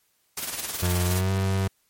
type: noise with tremolo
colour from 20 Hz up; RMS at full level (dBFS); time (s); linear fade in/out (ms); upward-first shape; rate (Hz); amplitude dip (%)
white; -29; 0.37-1.21; 5; sine; 19; 55
type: tone with pitch glide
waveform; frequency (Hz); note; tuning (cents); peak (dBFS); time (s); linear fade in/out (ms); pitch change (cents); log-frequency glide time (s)
35% pulse; 89.1 to 96.05; F2 to G2; +35 to -35; -20; 0.82-1.68; 10; +130; 1.06-1.31
effects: white hiss -68 dBFS RMS until 1.89 s + MP3 64 kbps